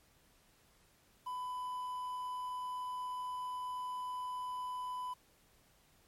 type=tone with quantisation; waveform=triangle; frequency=1000 Hz; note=B5; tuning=21 cents sharp; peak=-36 dBFS; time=1.26-5.14 s; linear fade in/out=10 ms; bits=10; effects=pink hiss -68 dBFS RMS until 6.07 s + MP3 64 kbps